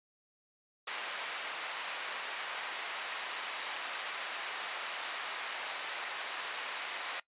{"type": "band-pass noise", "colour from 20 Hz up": "white", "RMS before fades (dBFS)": -40, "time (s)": [0.87, 7.2], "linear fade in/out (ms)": 5, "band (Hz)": [710, 2800], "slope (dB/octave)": 12, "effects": ["noise-tail reverb RT60 0.1 s tail -20 dB re dry", "resampled to 8000 Hz"]}